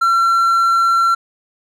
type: tone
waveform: triangle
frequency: 1358 Hz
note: F6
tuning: 49 cents flat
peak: -9 dBFS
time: 0.01-1.15 s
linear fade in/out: 10 ms
effects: none